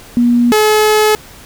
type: tone pair in turn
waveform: sine / sawtooth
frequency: 240.1 / 427.8 Hz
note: B3 / A4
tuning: -49 / -49 cents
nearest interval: minor seventh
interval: 1000 cents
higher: second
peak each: -7 / -4 dBFS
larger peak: second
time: 0.17-0.52 / 0.52-1.15 s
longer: second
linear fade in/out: 0 ms
effects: pink hiss -37 dBFS RMS until 1.45 s